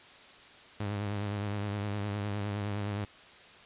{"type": "tone with vibrato", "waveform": "sawtooth", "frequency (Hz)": 102.5, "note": "G#2", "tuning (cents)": -22, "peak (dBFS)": -28, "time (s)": [0.8, 3.05], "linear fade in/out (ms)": 5, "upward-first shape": "triangle", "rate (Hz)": 9.7, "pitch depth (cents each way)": 59, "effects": ["white hiss -53 dBFS RMS until 3.65 s", "resampled to 8000 Hz"]}